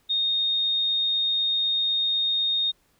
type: tone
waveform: sine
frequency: 3696 Hz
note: A#7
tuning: 16 cents flat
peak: -21 dBFS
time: 0.09-2.72 s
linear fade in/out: 20 ms
effects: pink hiss -65 dBFS RMS until 2.99 s